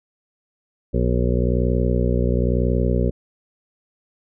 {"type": "harmonic tone", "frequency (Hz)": 61, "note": "B1", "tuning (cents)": -21, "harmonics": [1, 2, 3, 4, 6, 7, 8, 9], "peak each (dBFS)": [-20, -23, -25, -26, -28, -28, -29, -30], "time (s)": [0.93, 3.11], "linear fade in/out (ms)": 20, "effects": []}